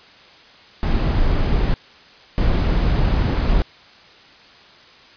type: noise bursts at uneven times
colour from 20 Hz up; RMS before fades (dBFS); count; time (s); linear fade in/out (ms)
brown; -17; 2; 0.83-1.74 / 2.38-3.62; 0
effects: white hiss -46 dBFS RMS until 5.16 s + resampled to 11025 Hz